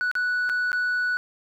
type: tone with dropouts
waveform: sine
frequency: 1478 Hz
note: F#6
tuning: 2 cents flat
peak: -19 dBFS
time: 0.01-1.17 s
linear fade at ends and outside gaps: 0 ms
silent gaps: 0.114-0.153 / 0.492-0.497 / 0.718-0.73 s
effects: tanh soft clip ceiling -21 dBFS + 10-bit